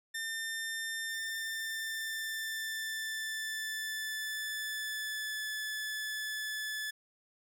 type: tone with pitch glide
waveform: sawtooth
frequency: 1800 to 1729.7 Hz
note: A6 to A6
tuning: +39 to -30 cents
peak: -32 dBFS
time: 0.14-6.91 s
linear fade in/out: 10 ms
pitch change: -69 cents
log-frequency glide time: 1.05-5.47 s
effects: none